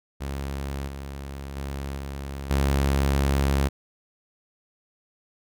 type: tone with level steps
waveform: sawtooth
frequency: 69 Hz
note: C#2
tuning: 7 cents flat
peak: -25 / -30 / -26 / -28 / -16 dBFS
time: 0.2-3.69 s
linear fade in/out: 20 ms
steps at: 0.87 / 1.56 / 1.97 / 2.5 s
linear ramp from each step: 10 ms
effects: none